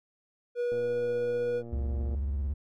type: tone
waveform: triangle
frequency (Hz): 483.7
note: B4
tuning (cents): -36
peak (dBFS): -25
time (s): 0.55-1.63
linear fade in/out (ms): 50
type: click train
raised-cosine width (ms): 2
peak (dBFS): -31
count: 168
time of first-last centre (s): 0.72-2.147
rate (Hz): 117
type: tone with vibrato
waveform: triangle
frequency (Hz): 69.3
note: C#2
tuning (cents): 0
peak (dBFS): -26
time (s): 1.72-2.54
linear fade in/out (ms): 10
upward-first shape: square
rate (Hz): 18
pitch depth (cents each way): 130
effects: none